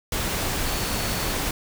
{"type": "tone in noise", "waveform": "sine", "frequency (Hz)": 4430, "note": "C#8", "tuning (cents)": -2, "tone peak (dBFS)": -37, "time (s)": [0.66, 1.32], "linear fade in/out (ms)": 2, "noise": "pink", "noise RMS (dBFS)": -26, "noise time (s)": [0.12, 1.51], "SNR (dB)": -14, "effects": []}